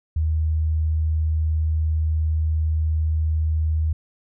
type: tone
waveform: sine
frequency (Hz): 78.6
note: D#2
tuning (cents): +18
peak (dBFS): -18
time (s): 0.16-3.93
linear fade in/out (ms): 5
effects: none